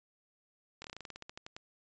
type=slowing click train; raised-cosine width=0.2 ms; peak=-27 dBFS; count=15; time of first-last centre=0.82-1.565 s; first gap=23 ms; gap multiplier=1.12; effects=resampled to 16000 Hz